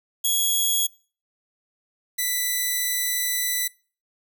5% pulse tone pair in turn, 3339 / 1985.4 Hz, G#7 / B6, +9 / +9 cents, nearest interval major sixth, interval 900 cents, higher first, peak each -12 dBFS, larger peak neither, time 0.24-0.87 / 2.18-3.68 s, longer second, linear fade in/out 10 ms, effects noise-tail reverb RT60 0.4 s tail -24 dB re dry

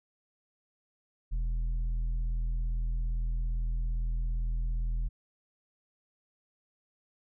triangle tone with tanh clipping, 41.2 Hz, E1, in tune, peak -29 dBFS, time 1.31-5.09 s, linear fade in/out 20 ms, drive 10 dB, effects none

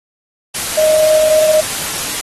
sine tone in noise, 622.3 Hz, D#5, in tune, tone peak -8 dBFS, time 0.77-1.61 s, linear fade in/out 10 ms, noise white, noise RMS -20 dBFS, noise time 0.54-2.21 s, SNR +9 dB, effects AAC 32 kbps

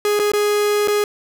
45% pulse tone with dropouts, 415.3 Hz, G#4, in tune, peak -15 dBFS, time 0.05-1.04 s, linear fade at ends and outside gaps 1 ms, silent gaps 0.192-0.197 / 0.318-0.335 / 0.875-0.882 s, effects none

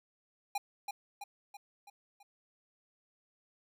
square tone with echo, 810 Hz, G#5, 43 cents flat, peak -32 dBFS, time 0.55-0.58 s, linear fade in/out 5 ms, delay 330 ms, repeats 5, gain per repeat -5 dB, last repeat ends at 2.23 s, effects none

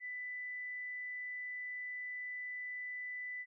sine tone, 1991 Hz, B6, 14 cents sharp, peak -40 dBFS, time 0-3.46 s, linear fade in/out 50 ms, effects none

